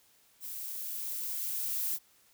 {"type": "noise with level ramp", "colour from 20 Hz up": "violet", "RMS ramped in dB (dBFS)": [-41, -32], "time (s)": [0.4, 1.99], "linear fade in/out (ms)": 50, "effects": ["white hiss -65 dBFS RMS until 2.33 s"]}